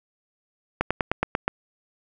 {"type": "slowing click train", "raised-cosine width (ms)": 0.5, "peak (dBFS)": -6, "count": 7, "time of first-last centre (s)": [0.81, 1.48], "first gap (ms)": 96, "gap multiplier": 1.06, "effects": []}